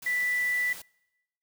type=tone in noise; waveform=sine; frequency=1975.5 Hz; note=B6; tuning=in tune; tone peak=-25 dBFS; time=0.06-0.73 s; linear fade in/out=5 ms; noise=white; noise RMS=-43 dBFS; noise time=0.02-0.82 s; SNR=+15 dB; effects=noise-tail reverb RT60 1.0 s tail -26 dB re dry